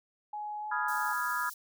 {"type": "tone with pitch glide", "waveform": "sine", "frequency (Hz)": [840, 849.3], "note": ["G#5", "G#5"], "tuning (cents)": [19, 39], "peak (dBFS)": -35, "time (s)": [0.33, 1.13], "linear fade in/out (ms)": 5, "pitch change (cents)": 20, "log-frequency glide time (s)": [0.59, 0.67]}
{"type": "chord", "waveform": "sine", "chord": "F half-diminished seventh", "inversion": "second", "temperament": "equal", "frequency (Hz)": [987.8, 1244.5, 1396.9, 1661.2], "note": ["Cb6", "Eb6", "F6", "Ab6"], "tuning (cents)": [0, 0, 0, 0], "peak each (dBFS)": -35, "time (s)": [0.71, 1.5], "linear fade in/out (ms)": 10}
{"type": "high-pass noise", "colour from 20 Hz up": "white", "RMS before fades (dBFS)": -45, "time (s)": [0.88, 1.54], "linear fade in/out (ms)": 5, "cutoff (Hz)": 4800, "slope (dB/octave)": 24}
{"effects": []}